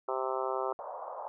harmonic tone, 130.81 Hz, C3, in tune, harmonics 3 / 4 / 5 / 6 / 7 / 8 / 9 / 10, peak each -36 / -37 / -38 / -39 / -39 / -40 / -41 / -41 dBFS, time 0.08-0.73 s, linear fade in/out 5 ms
pink band-pass noise, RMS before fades -41 dBFS, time 0.79-1.28 s, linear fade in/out 0 ms, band 530 to 1100 Hz, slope 48 dB/octave
effects none

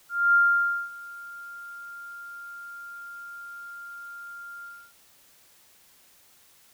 sine tone with ADSR envelope, 1396.9 Hz, F6, in tune, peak -15 dBFS, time 0.09-4.93 s, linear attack 250 ms, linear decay 550 ms, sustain -23 dB, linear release 290 ms, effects white hiss -58 dBFS RMS until 6.73 s

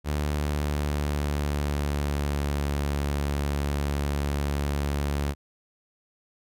sawtooth tone with pitch glide, 73.9 to 71.59 Hz, D2 to D2, +11 to -44 cents, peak -21 dBFS, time 0.04-5.35 s, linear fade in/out 50 ms, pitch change -55 cents, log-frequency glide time 0.27-2.76 s, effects none

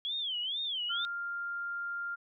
sine tone with vibrato, 3262 Hz, G#7, 32 cents flat, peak -32 dBFS, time 0.05-1.05 s, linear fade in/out 0 ms, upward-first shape sine, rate 2.2 Hz, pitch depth 210 cents each way
sine tone, 1396.9 Hz, F6, in tune, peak -34 dBFS, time 0.89-2.16 s, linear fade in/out 20 ms
effects none

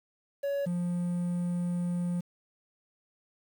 triangle tone pair in turn, 562 / 175.64 Hz, C#5 / F3, +24 / +10 cents, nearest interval octave + minor sixth, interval 2014 cents, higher first, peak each -26 dBFS, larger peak neither, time 0.43-0.66 / 0.66-2.21 s, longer second, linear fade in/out 10 ms, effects 9-bit

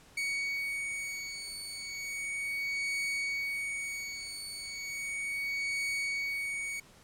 40% pulse beating tone pair, 2237 / 2237.35 Hz, C#7 / C#7, +15 / +15 cents, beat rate 0.35 Hz, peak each -37 / -35 dBFS, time 0.17-6.8 s, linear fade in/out 5 ms, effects pink hiss -58 dBFS RMS until 7.03 s + low-pass 11000 Hz 12 dB/octave

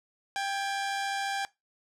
sawtooth tone pair together, 791 / 1676.1 Hz, G5 / G#6, +15 / +15 cents, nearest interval octave + minor second, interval 1300 cents, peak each -26 / -34 dBFS, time 0.36-1.45 s, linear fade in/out 0 ms, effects noise-tail reverb RT60 0.2 s tail -21 dB re dry + low-pass 8000 Hz 12 dB/octave

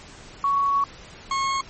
sine / 40% pulse tone pair in turn, 1117 / 1089 Hz, C#6 / C#6, +13 / -31 cents, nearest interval unison, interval 44 cents, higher first, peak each -18 / -21 dBFS, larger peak first, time 0.44-0.84 / 1.31-1.61 s, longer first, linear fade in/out 2 ms, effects pink hiss -44 dBFS RMS until 1.69 s + MP3 32 kbps

